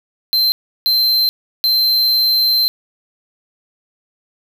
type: tone bursts at uneven times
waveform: square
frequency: 4111 Hz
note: C8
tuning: 31 cents flat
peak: -12 dBFS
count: 3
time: 0.33-0.52 / 0.86-1.29 / 1.64-2.68 s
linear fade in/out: 0 ms
effects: 7-bit